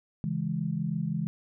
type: chord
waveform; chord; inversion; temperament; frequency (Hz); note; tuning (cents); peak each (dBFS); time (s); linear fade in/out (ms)
sine; C# minor; none; equal; 138.59 / 164.81 / 207.7; C#3 / E3 / G#3; 0 / 0 / 0; -34 / -30 / -33; 0.24-1.27; 0
effects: none